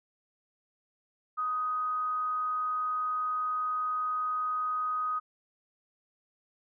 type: tone with amplitude modulation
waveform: sine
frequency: 1250 Hz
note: D#6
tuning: 8 cents sharp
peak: -27 dBFS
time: 1.37-5.2 s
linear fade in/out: 20 ms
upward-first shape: sine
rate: 255 Hz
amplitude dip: 25%
effects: none